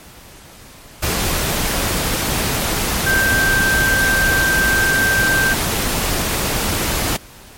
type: tone in noise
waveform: sine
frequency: 1568 Hz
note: G6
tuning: in tune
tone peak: -14 dBFS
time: 3.06-5.54 s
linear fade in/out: 10 ms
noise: pink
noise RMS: -19 dBFS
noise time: 1.02-7.17 s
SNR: +2 dB
effects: pink hiss -41 dBFS RMS until 7.57 s + MP3 64 kbps